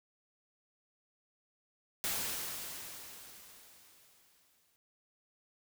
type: noise with exponential decay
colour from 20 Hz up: white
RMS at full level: -34 dBFS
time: 2.04-4.76 s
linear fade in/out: 0 ms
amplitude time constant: 590 ms
effects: none